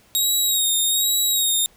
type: tone with vibrato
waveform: 15% pulse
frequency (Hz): 3771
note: A#7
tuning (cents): +19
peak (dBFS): -11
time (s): 0.15-1.66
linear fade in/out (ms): 0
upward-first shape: sine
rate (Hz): 1.2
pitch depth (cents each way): 48
effects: pink hiss -55 dBFS RMS until 1.76 s